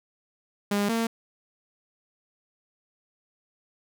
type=tone pair in turn; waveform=sawtooth; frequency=203.4 / 228.3 Hz; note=G#3 / A#3; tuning=-36 / -36 cents; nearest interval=major second; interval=200 cents; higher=second; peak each=-19 / -20 dBFS; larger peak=first; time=0.71-0.89 / 0.89-1.07 s; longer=neither; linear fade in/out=5 ms; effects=none